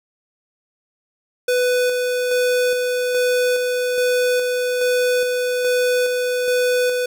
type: tone with tremolo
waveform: square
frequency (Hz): 497.2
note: B4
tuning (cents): +12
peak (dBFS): -16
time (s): 1.48-7.06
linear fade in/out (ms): 5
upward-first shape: square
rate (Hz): 1.2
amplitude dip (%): 30
effects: none